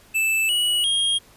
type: tone with pitch steps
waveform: square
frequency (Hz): 2637 / 2926 / 3247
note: E7 / F#7 / G#7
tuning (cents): 0 / -20 / -40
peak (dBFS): -19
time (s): 0.14-1.19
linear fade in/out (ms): 20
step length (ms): 350
effects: pink hiss -52 dBFS RMS until 1.36 s + resampled to 32000 Hz